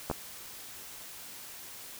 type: clicks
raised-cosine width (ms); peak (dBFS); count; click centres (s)
1; -17; 2; 0.1 / 0.113
effects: white hiss -46 dBFS RMS until 1.99 s